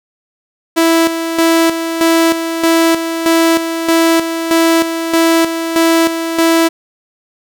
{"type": "tone with tremolo", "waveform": "sawtooth", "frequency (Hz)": 329.6, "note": "E4", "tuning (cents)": 0, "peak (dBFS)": -4, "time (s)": [0.76, 6.69], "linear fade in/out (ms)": 20, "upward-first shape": "square", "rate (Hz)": 1.6, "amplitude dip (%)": 60, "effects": []}